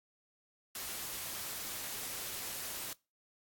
white noise, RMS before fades -41 dBFS, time 0.75-2.93 s, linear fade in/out 2 ms, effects noise-tail reverb RT60 0.3 s tail -25 dB re dry + AAC 64 kbps

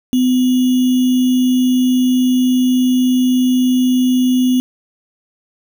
sine tone with sample-and-hold, 253.2 Hz, B3, 43 cents sharp, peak -10 dBFS, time 0.13-4.6 s, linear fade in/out 0 ms, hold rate 3150 Hz, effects none

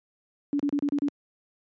sine tone bursts, 286.7 Hz, D4, 42 cents flat, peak -22 dBFS, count 6, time 0.53-1.084 s, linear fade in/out 0 ms, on 64 ms, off 34 ms, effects high-pass 150 Hz 12 dB/octave + resampled to 16000 Hz

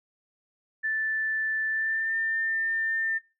sine tone with pitch glide, 1760 to 1799.1 Hz, A6 to A6, 0 to +38 cents, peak -25 dBFS, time 0.83-3.19 s, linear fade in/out 20 ms, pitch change +38 cents, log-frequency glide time 1.69-2.15 s, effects noise-tail reverb RT60 0.3 s tail -22 dB re dry

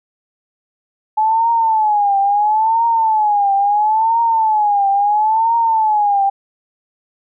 sine tone with vibrato, 856 Hz, A5, 48 cents flat, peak -11 dBFS, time 1.17-6.3 s, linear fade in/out 10 ms, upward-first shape triangle, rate 0.74 Hz, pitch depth 150 cents each way, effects none

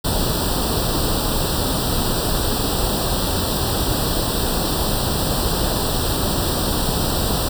pink noise with comb filter, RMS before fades -20 dBFS, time 0.04-7.49 s, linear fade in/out 10 ms, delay 0.23 ms, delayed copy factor +1, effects none

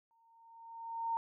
sine tone with exponential growth, 917 Hz, A#5, 29 cents flat, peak -30 dBFS, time 0.11-1.17 s, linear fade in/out 0 ms, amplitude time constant 230 ms, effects none

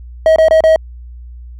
triangle tone with dropouts, 638 Hz, D#5, 43 cents sharp, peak -3 dBFS, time 0.26-0.76 s, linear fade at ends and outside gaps 1 ms, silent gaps 0.36-0.384 / 0.484-0.509 / 0.606-0.638 s, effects added 60 Hz sine -29 dBFS peak until 1.59 s

